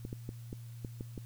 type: clicks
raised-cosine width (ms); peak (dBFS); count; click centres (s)
3; -27; 7; 0.051 / 0.129 / 0.291 / 0.529 / 0.848 / 1.009 / 1.178
effects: added 117 Hz sine -44 dBFS peak until 1.25 s + white hiss -62 dBFS RMS until 1.25 s